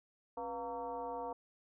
sine tone with frequency modulation, 705 Hz, F5, 16 cents sharp, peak -38 dBFS, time 0.37-1.33 s, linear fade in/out 5 ms, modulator 216 Hz, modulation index 1.5, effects none

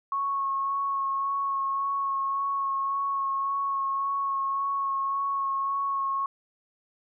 sine tone with vibrato, 1099 Hz, C#6, 15 cents flat, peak -25 dBFS, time 0.12-6.26 s, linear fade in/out 2 ms, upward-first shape sine, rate 1.8 Hz, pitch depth 15 cents each way, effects none

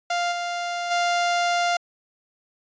sawtooth tone with level steps, 698.5 Hz, F5, in tune, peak -18 / -22 / -16 dBFS, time 0.1-1.77 s, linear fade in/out 5 ms, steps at 0.31 / 0.9 s, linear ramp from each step 20 ms, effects resampled to 16000 Hz

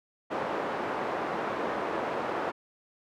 pink band-pass noise, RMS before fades -32 dBFS, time 0.3-2.52 s, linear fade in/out 20 ms, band 390 to 1200 Hz, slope 12 dB/octave, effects none

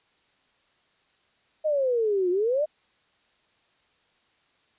sine exponential two-way sweep, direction down then up, 632 to 349.5 to 632 Hz, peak -21 dBFS, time 1.64-2.66 s, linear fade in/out 20 ms, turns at 2.3 s, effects white hiss -66 dBFS RMS until 4.78 s + resampled to 8000 Hz

